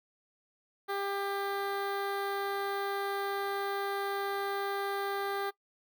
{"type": "tone with notch filter", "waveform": "15% pulse", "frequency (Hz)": 397.7, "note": "G4", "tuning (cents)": 25, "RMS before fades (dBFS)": -34, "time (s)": [0.88, 5.51], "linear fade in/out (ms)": 20, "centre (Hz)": 7100, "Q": 0.65, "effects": ["noise-tail reverb RT60 0.1 s tail -21 dB re dry"]}